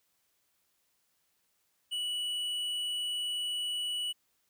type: tone with tanh clipping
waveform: sine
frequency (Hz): 2947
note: F#7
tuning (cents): -8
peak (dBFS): -33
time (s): 1.91-4.13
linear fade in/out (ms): 20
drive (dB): 9
effects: white hiss -75 dBFS RMS until 4.49 s